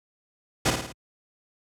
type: noise with echo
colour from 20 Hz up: pink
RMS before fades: -20 dBFS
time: 0.65-0.71 s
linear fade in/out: 10 ms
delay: 54 ms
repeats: 4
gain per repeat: -5 dB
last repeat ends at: 0.926 s
effects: high-pass 60 Hz 12 dB/octave + low-pass 9000 Hz 12 dB/octave